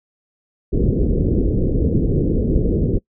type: low-pass noise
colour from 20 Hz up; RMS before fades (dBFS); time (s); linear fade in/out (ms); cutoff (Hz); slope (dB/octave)
pink; -17; 0.72-2.99; 20; 480; 48
effects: noise-tail reverb RT60 0.1 s tail -24 dB re dry